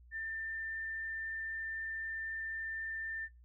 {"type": "tone with frequency modulation", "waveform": "sine", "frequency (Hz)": 1791, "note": "A6", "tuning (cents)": 30, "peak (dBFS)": -37, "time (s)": [0.11, 3.29], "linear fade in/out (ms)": 50, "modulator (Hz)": 39.9, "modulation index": 0.21, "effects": ["noise-tail reverb RT60 0.2 s tail -23 dB re dry", "added 60 Hz sine -56 dBFS peak until 3.44 s"]}